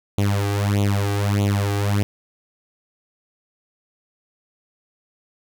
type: tone with flanger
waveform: sawtooth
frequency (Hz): 101.2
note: G#2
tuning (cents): -44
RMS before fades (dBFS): -20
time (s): 0.18-2.03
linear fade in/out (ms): 0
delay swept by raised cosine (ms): 0.29 to 2.59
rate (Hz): 1.6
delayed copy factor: +0.9
effects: none